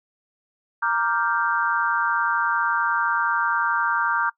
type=chord; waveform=sine; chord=G minor seventh; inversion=first; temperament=equal; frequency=932.3 / 1174.7 / 1396.9 / 1568 Hz; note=Bb5 / D6 / F6 / G6; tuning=0 / 0 / 0 / 0 cents; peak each=-25 dBFS; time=0.82-4.3 s; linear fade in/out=10 ms; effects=noise-tail reverb RT60 0.1 s tail -22 dB re dry